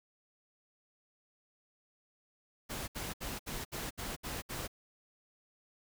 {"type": "noise bursts", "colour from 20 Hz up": "pink", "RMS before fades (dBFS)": -40, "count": 8, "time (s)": [2.69, 4.679], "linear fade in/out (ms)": 20, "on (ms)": 190, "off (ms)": 67, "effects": []}